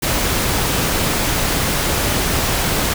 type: noise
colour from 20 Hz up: pink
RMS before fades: -18 dBFS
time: 0.02-2.94 s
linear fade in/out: 10 ms
effects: none